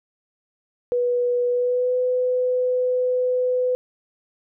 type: tone with pitch glide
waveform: sine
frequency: 488.6 to 502.3 Hz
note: B4 to B4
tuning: -19 to +29 cents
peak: -18 dBFS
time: 0.92-3.75 s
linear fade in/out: 0 ms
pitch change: +48 cents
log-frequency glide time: 1.49-1.97 s
effects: none